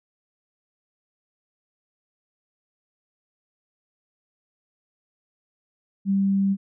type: tone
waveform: sine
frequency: 196 Hz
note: G3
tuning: in tune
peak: -18 dBFS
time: 6.05-6.57 s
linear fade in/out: 50 ms
effects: none